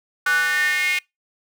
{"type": "tone with high-pass filter sweep", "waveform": "square", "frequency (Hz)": 164.81, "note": "E3", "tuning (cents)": 0, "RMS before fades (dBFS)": -20, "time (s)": [0.26, 0.99], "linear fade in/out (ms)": 5, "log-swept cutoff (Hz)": [1400, 2300], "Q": 8, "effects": ["noise-tail reverb RT60 0.2 s tail -26 dB re dry"]}